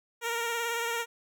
10% pulse tone with vibrato, 466.2 Hz, A#4, in tune, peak -21 dBFS, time 0.21-1.06 s, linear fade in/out 50 ms, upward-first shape triangle, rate 18 Hz, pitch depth 36 cents each way, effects none

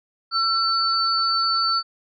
sine tone pair together, 1346 / 4503 Hz, E6 / C#8, +36 / +26 cents, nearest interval octave + major sixth, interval 2090 cents, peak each -21 dBFS, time 0.31-1.83 s, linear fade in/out 50 ms, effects none

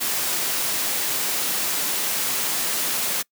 white high-pass noise, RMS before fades -24 dBFS, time 0-3.23 s, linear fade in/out 20 ms, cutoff 160 Hz, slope 12 dB/octave, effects noise-tail reverb RT60 0.1 s tail -24 dB re dry

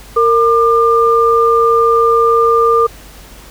sine tone pair together, 460.4 / 1199 Hz, A#4 / D6, -22 / +36 cents, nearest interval octave + perfect fourth, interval 1658 cents, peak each -10 dBFS, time 0.16-2.87 s, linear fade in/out 10 ms, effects added 49 Hz sine -37 dBFS peak until 3.5 s + pink hiss -38 dBFS RMS until 3.5 s

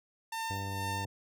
sawtooth tone with tremolo, 902 Hz, A5, 43 cents sharp, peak -30 dBFS, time 0.32-1.05 s, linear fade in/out 5 ms, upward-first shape sine, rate 2.1 Hz, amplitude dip 50%
harmonic tone, 98 Hz, G2, in tune, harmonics 1 / 2 / 3 / 4 / 5 / 6 / 7 / 8, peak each -37 / -47 / -47 / -52 / -49 / -56 / -54 / -57 dBFS, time 0.5-1.06 s, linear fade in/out 5 ms
effects none

